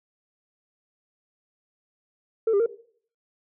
sine tone with pitch steps, 448.2 / 400 / 461.9 Hz, A4 / G4 / A#4, +32 / +35 / -16 cents, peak -16 dBFS, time 2.47-2.662 s, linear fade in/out 5 ms, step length 64 ms, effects noise-tail reverb RT60 0.5 s tail -17 dB re dry + tanh soft clip ceiling -16 dBFS

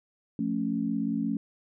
sine chord, F augmented, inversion none, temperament equal, 174.61 / 220 / 277.2 Hz, F3 / A3 / C#4, 0 / 0 / 0 cents, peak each -34 / -29 / -30 dBFS, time 0.39-1.37 s, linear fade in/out 2 ms, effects none

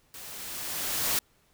white noise with level ramp, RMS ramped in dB -44 to -26 dBFS, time 0.14-1.19 s, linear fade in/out 2 ms, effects pink hiss -66 dBFS RMS until 1.53 s

